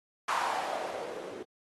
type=noise with low-pass filter sweep; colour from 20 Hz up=violet; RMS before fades=-35 dBFS; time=0.28-1.43 s; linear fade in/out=5 ms; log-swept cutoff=1100 to 370 Hz; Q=4; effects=AAC 32 kbps